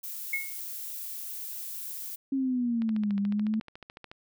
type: noise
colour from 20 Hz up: violet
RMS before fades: -38 dBFS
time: 0.03-2.16 s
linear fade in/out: 10 ms
type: tone with exponential decay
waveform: sine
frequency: 2174 Hz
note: C#7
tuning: 34 cents flat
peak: -24 dBFS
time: 0.33-0.6 s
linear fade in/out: 5 ms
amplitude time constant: 57 ms
type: exponential two-way sweep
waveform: sine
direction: down then up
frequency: 273.6 to 198.8 to 220.4 Hz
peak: -25 dBFS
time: 2.32-3.6 s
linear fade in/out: 5 ms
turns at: 3.18 s
type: click train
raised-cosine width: 0.3 ms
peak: -28 dBFS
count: 19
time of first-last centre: 2.82-4.115 s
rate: 13.9 Hz
effects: none